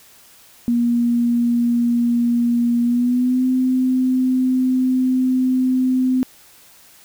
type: tone with pitch glide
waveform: sine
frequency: 237.9 to 256.5 Hz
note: A#3 to C4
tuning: +35 to -34 cents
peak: -14 dBFS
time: 0.68-6.23 s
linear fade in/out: 0 ms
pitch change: +131 cents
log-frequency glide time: 2.82-3.45 s
effects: white hiss -48 dBFS RMS until 7.04 s